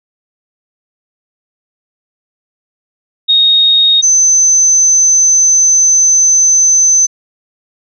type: tone pair in turn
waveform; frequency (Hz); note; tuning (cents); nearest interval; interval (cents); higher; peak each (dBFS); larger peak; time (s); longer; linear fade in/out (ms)
sine; 3729 / 6135; A#7 / G8; 0 / -38; major sixth; 862; second; -5; neither; 3.28-4.02 / 4.02-7.07; second; 20
effects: none